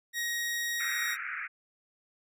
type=tone; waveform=sawtooth; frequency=1886 Hz; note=A#6; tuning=20 cents sharp; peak=-27 dBFS; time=0.13-1.17 s; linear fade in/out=50 ms
type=band-pass noise; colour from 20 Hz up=pink; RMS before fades=-37 dBFS; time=0.79-1.48 s; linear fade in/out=20 ms; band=1300 to 2400 Hz; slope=96 dB/octave
effects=none